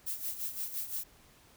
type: noise with tremolo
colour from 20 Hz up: violet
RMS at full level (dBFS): -35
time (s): 0.06-1.04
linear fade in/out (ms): 10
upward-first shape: sine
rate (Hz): 5.8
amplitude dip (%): 70
effects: pink hiss -61 dBFS RMS until 1.56 s